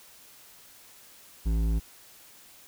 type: tone with hard clipping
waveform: sine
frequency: 55 Hz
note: A1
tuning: in tune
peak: -25 dBFS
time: 1.45-1.8 s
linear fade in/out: 20 ms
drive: 11 dB
effects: white hiss -53 dBFS RMS until 2.67 s